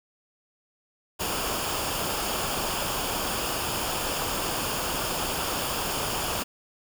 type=noise with comb filter; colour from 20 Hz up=pink; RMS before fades=-29 dBFS; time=1.19-6.44 s; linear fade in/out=20 ms; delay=0.5 ms; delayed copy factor=-0.55; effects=none